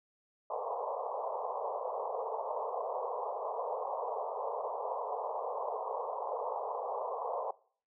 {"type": "band-pass noise", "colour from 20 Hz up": "pink", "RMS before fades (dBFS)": -37, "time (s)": [0.5, 7.51], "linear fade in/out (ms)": 5, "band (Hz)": [440, 1100], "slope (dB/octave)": 96, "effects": ["noise-tail reverb RT60 0.5 s tail -22 dB re dry"]}